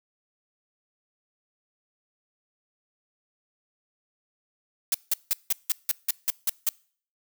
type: noise bursts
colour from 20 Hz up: blue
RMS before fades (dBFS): -23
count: 10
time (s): 4.92-6.69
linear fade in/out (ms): 2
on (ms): 24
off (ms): 170
effects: noise-tail reverb RT60 0.5 s tail -25 dB re dry